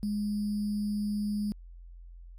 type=tone with sample-and-hold; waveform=sine; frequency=207.7 Hz; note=G#3; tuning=in tune; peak=-28 dBFS; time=0.03-1.52 s; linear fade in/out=0 ms; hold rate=4900 Hz; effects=added 43 Hz sine -45 dBFS peak until 2.38 s + AAC 64 kbps